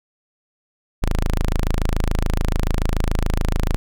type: tone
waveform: sawtooth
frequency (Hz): 26.97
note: A0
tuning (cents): -34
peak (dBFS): -13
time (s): 1.02-3.76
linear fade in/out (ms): 0
effects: none